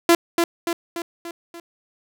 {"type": "tone with echo", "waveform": "sawtooth", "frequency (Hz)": 339.7, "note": "F4", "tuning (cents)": -48, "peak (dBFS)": -7, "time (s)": [0.09, 0.15], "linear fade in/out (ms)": 2, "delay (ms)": 290, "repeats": 5, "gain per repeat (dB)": -5, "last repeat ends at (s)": 1.6, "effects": []}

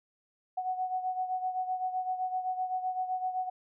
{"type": "beating tone pair", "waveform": "sine", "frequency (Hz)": [740, 747.8], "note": ["F#5", "F#5"], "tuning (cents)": [0, 18], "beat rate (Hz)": 7.8, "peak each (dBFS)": [-31, -37], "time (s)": [0.57, 3.5], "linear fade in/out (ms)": 10, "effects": []}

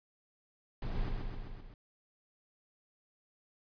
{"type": "noise with echo", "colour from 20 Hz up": "brown", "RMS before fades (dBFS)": -36, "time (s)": [0.82, 1.09], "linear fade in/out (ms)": 2, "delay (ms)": 130, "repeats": 5, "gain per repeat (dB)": -3, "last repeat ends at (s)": 1.74, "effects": ["resampled to 11025 Hz"]}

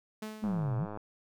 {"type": "tone with exponential decay", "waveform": "sawtooth", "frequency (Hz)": 216, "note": "A3", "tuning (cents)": -32, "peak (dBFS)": -32, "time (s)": [0.22, 0.91], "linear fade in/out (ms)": 5, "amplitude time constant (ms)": 150}
{"type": "exponential two-way sweep", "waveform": "sine", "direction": "down then up", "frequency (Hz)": [226.1, 115.5, 201], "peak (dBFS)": -29, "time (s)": [0.42, 0.86], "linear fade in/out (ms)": 20, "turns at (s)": 0.77}
{"type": "click train", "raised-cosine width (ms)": 1, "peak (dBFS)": -27, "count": 57, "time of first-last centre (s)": [0.44, 0.973], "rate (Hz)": 105}
{"effects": []}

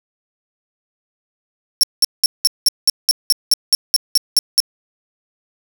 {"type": "tone bursts", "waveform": "sawtooth", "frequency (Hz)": 5450, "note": "F8", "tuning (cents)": -43, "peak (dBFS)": -6, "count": 14, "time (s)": [1.81, 4.602], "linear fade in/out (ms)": 0, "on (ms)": 23, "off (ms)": 190, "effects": []}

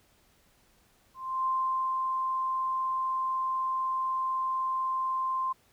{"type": "tone with ADSR envelope", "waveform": "sine", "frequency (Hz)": 1046, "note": "C6", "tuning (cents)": -1, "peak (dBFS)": -25, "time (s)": [1.14, 5.53], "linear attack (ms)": 320, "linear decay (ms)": 490, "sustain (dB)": -2, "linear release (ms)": 12, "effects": ["pink hiss -65 dBFS RMS until 5.72 s"]}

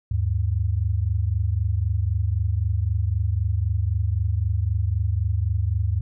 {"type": "tone pair together", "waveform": "sine", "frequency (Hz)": [77.78, 101.65], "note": ["D#2", "G#2"], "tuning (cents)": [0, -37], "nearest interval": "perfect fourth", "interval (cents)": 463, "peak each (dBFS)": [-23, -22], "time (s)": [0.11, 6.01], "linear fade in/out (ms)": 5, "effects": []}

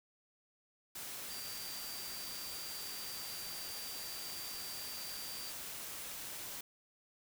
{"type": "tone in noise", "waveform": "sine", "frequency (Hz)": 4699, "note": "D8", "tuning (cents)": 0, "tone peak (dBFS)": -47, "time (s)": [1.3, 5.51], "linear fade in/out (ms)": 5, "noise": "white", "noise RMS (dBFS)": -45, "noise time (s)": [0.95, 6.61], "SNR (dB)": -5, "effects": []}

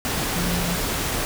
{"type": "tone in noise", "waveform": "sine", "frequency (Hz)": 174.61, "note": "F3", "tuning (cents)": 0, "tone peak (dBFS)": -25, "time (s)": [0.36, 0.76], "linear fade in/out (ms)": 0, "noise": "pink", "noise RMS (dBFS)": -25, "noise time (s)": [0.05, 1.25], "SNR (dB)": -3, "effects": []}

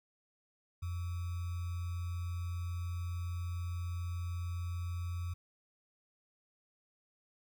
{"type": "tone with sample-and-hold", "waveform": "sine", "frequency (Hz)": 87.31, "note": "F2", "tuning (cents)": 0, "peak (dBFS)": -35, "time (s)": [0.82, 5.34], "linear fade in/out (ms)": 10, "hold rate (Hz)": 1225, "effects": []}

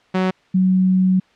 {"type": "tone pair in turn", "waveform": ["sawtooth", "sine"], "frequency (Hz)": [186.3, 186.3], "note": ["F#3", "F#3"], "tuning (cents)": [12, 12], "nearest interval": "unison", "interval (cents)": 0, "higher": "neither", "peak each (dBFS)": -12, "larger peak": "neither", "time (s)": [[0.14, 0.31], [0.54, 1.2]], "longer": "second", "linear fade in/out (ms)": 10, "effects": ["white hiss -55 dBFS RMS until 1.35 s", "low-pass 3000 Hz 12 dB/octave"]}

